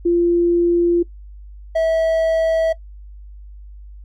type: tone pair in turn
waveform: sine / triangle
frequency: 345 / 649.7 Hz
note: F4 / E5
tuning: -21 / -25 cents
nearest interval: major seventh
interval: 1096 cents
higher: second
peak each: -12 dBFS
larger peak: neither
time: 0.05-1.03 / 1.75-2.73 s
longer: neither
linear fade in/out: 10 ms
effects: noise-tail reverb RT60 0.1 s tail -19 dB re dry + added 50 Hz sine -35 dBFS peak until 4.04 s